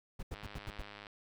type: noise bursts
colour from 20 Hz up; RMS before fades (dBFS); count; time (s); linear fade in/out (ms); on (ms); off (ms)
brown; -40; 6; 0.19-0.825; 10; 40; 79
type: click train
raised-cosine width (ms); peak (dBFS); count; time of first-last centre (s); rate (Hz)
0.3; -32; 76; 0.34-1.068; 103
effects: none